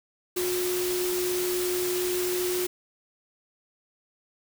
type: tone in noise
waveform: sine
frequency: 361.1 Hz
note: F#4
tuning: 42 cents flat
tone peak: -26 dBFS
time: 0.36-2.67 s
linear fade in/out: 10 ms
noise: white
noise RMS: -32 dBFS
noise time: 0.36-2.67 s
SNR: +3 dB
effects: none